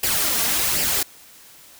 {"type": "noise with flanger", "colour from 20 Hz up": "white", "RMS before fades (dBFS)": -21, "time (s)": [0.03, 1.03], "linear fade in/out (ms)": 5, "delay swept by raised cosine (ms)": [0.39, 4.39], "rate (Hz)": 1.3, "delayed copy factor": 0.55, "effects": ["white hiss -47 dBFS RMS until 1.79 s"]}